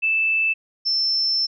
sine tone pair in turn, 2637 / 5329 Hz, E7 / E8, 0 / +18 cents, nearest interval octave, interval 1218 cents, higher second, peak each -17 / -18 dBFS, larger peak first, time 0.02-0.54 / 0.85-1.47 s, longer second, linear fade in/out 20 ms, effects none

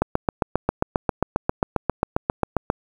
click train, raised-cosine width 1 ms, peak -4 dBFS, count 21, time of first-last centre 0.02-2.701 s, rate 7.46 Hz, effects 7-bit

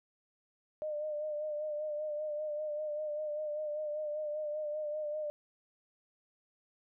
sine tone with vibrato, 604 Hz, D5, 48 cents sharp, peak -34 dBFS, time 0.82-5.3 s, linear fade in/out 0 ms, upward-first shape sine, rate 5.1 Hz, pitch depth 37 cents each way, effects none

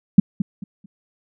sine tone with echo, 196 Hz, G3, in tune, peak -3 dBFS, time 0.18-0.2 s, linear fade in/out 5 ms, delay 220 ms, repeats 3, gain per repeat -12 dB, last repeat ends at 0.86 s, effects none

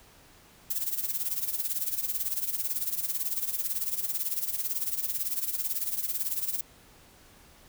violet noise with tremolo, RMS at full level -28 dBFS, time 0.7-6.61 s, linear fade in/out 5 ms, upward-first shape sine, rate 18 Hz, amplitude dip 75%, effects pink hiss -56 dBFS RMS until 7.68 s

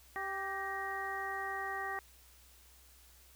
harmonic tone with a mistuned harmonic, 390 Hz, G4, 9 cents flat, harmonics 1 / 2 / 3 / 4 / 5, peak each -46 / -41 / -43 / -47 / -40 dBFS, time 0.16-1.99 s, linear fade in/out 0 ms, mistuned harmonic 5, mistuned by -60 cents, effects added 62 Hz sine -62 dBFS peak until 3.35 s + white hiss -62 dBFS RMS until 3.35 s

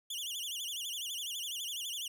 sawtooth tone with vibrato, 3136 Hz, G7, in tune, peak -34 dBFS, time 0.1-2.08 s, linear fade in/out 5 ms, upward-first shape sine, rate 12 Hz, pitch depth 200 cents each way, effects none

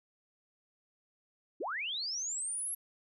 sine linear sweep, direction up, 246.9 to 11400 Hz, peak -34 dBFS, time 1.6-2.75 s, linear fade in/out 10 ms, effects none

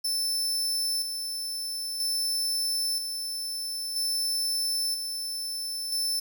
sawtooth tone with tremolo, 5290 Hz, E8, 5 cents sharp, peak -23 dBFS, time 0.04-6.2 s, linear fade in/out 10 ms, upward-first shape square, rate 0.51 Hz, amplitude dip 45%, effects 9-bit

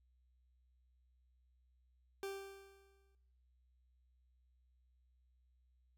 40% pulse tone with exponential decay, 392 Hz, G4, in tune, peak -39 dBFS, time 2.23-3.15 s, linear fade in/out 1 ms, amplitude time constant 200 ms, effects noise-tail reverb RT60 0.9 s tail -17 dB re dry + added 62 Hz sine -70 dBFS peak until 5.97 s

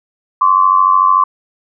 sine tone pair together, 1046.5 / 1140 Hz, C6 / C#6, 0 / +48 cents, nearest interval minor second, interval 148 cents, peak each -10 dBFS, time 0.41-1.24 s, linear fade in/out 5 ms, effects none

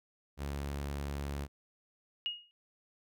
sawtooth tone, 70.8 Hz, C#2, 37 cents sharp, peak -32 dBFS, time 0.37-1.48 s, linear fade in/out 50 ms
sine tone with exponential decay, 2872 Hz, F7, 48 cents sharp, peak -29 dBFS, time 2.26-2.51 s, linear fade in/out 0 ms, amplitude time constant 53 ms
effects none

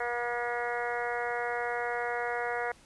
harmonic tone, 240 Hz, B3, 49 cents flat, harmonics 2 / 3 / 4 / 5 / 6 / 7 / 8 / 9, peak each -35 / -35 / -40 / -43 / -38 / -40 / -39 / -43 dBFS, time 0-2.72 s, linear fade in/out 5 ms, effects pink hiss -58 dBFS RMS until 2.85 s + resampled to 24000 Hz

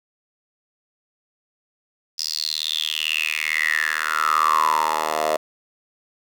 10% pulse tone with high-pass filter sweep, 77.78 Hz, D#2, in tune, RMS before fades -22 dBFS, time 2.18-5.37 s, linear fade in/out 10 ms, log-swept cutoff 5100 to 640 Hz, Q 9.5, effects none

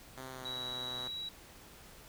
5% pulse tone with pitch glide, 130.81 to 125.92 Hz, C3 to B2, 0 to +34 cents, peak -33 dBFS, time 0.17-1.08 s, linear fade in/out 2 ms, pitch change -66 cents, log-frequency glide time 0.28-0.64 s
sine tone, 3889 Hz, B7, 27 cents flat, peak -38 dBFS, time 0.45-1.29 s, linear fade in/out 5 ms
effects pink hiss -55 dBFS RMS until 2.08 s

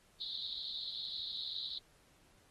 white band-pass noise, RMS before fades -42 dBFS, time 0.2-1.79 s, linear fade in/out 10 ms, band 3600 to 4200 Hz, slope 96 dB/octave, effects pink hiss -68 dBFS RMS until 2.5 s + AAC 32 kbps

